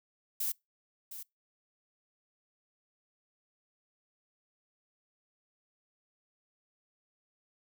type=noise with echo; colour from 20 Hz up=violet; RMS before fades=-33 dBFS; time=0.4-0.52 s; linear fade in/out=5 ms; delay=710 ms; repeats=1; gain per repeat=-11 dB; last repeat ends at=1.23 s; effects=noise-tail reverb RT60 0.2 s tail -25 dB re dry